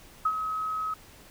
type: tone with ADSR envelope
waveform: sine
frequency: 1276 Hz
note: D#6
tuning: 43 cents sharp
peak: -20 dBFS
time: 0.25-0.94 s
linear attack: 7 ms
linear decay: 59 ms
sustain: -8 dB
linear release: 5 ms
effects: pink hiss -52 dBFS RMS until 1.3 s